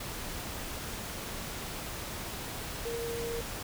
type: tone in noise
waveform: sine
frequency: 466.2 Hz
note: A#4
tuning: in tune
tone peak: -34 dBFS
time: 2.85-3.41 s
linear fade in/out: 5 ms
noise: pink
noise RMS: -39 dBFS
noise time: 0-3.63 s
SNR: +2 dB
effects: none